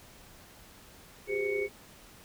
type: tone cluster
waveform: sine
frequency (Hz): 373.6 / 404.7 / 515 / 2224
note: F#4 / G#4 / C5 / C#7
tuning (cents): +17 / -45 / -28 / +5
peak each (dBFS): -38 / -30 / -39 / -35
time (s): 1.27-1.69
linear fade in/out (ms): 50
effects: pink hiss -54 dBFS RMS until 2.24 s